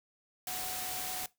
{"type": "tone in noise", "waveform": "sine", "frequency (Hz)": 740, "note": "F#5", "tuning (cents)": 0, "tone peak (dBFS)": -43, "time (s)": [0.47, 1.26], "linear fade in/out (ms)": 2, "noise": "white", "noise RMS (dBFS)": -38, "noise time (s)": [0.47, 1.26], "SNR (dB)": -8, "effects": ["noise-tail reverb RT60 0.2 s tail -20 dB re dry"]}